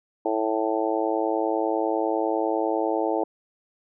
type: harmonic tone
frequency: 110 Hz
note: A2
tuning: in tune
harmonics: 3 / 4 / 5 / 6 / 7 / 8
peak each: -27 / -28 / -29 / -30 / -30 / -31 dBFS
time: 0.25-3.24 s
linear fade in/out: 5 ms
effects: none